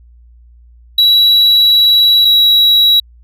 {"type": "tone pair in turn", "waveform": "triangle", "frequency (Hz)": [3907, 3884], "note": ["B7", "B7"], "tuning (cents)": [-19, -30], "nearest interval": "unison", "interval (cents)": 11, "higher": "first", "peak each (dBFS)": -4, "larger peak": "neither", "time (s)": [[0.98, 2.25], [2.25, 3]], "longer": "first", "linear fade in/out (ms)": 5, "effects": ["added 59 Hz sine -39 dBFS peak until 3.23 s"]}